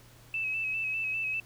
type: tone with vibrato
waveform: sine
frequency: 2600 Hz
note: E7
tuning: 24 cents flat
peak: -29 dBFS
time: 0.34-1.4 s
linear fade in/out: 2 ms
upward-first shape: square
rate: 5 Hz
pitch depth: 32 cents each way
effects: added 118 Hz sine -55 dBFS peak until 1.45 s + pink hiss -57 dBFS RMS until 1.45 s